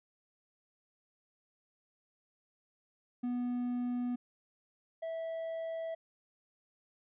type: tone pair in turn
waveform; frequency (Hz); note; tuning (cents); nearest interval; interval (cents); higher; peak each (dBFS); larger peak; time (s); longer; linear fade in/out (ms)
triangle; 245.2 / 654.6; B3 / E5; -12 / -12; octave + perfect fourth; 1700; second; -30 / -34; first; 3.23-4.16 / 5.02-5.95; neither; 10
effects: resampled to 8000 Hz